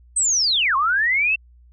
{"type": "linear two-way sweep", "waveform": "sine", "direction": "down then up", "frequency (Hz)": [8420, 1035, 2709], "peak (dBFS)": -16, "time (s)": [0.16, 1.36], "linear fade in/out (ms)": 10, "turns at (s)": 0.76, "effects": ["added 60 Hz sine -47 dBFS peak until 1.72 s"]}